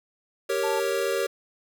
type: chord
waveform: square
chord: G diminished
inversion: none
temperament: equal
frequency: 392 / 466.2 / 554.4 Hz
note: G4 / Bb4 / Db5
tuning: 0 / 0 / 0 cents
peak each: -29 dBFS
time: 0.49-1.27 s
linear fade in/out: 10 ms
type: tone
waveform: sine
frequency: 880 Hz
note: A5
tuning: in tune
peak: -29 dBFS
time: 0.63-0.8 s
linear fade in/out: 10 ms
effects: none